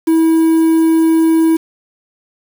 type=tone with quantisation; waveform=triangle; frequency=324.3 Hz; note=E4; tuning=28 cents flat; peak=-6 dBFS; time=0.07-1.57 s; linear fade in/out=10 ms; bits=5; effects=none